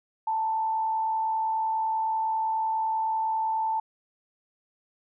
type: tone with frequency modulation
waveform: sine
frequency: 885 Hz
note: A5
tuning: 10 cents sharp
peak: -24 dBFS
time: 0.27-3.8 s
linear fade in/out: 5 ms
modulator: 66 Hz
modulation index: 0.27
effects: none